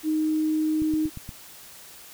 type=tone; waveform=sine; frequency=311.1 Hz; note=D#4; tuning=in tune; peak=-21 dBFS; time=0.03-1.1 s; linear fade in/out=50 ms
type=click train; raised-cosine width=5 ms; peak=-24 dBFS; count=5; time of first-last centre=0.82-1.291 s; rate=8.49 Hz
effects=white hiss -46 dBFS RMS until 2.13 s